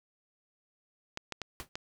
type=clicks; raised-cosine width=0.2 ms; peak=-19 dBFS; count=4; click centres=1.174 / 1.323 / 1.417 / 1.755 s
type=noise with exponential decay; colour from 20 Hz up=pink; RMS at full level=-37 dBFS; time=1.6-1.69 s; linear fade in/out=0 ms; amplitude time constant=18 ms
effects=none